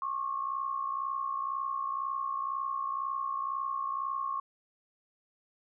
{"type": "tone pair together", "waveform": "sine", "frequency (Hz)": [1086, 1148], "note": ["C#6", "D6"], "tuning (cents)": [-36, -40], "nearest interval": "minor second", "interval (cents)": 96, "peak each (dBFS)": [-32, -37], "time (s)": [0.02, 4.4], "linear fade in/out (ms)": 2, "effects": []}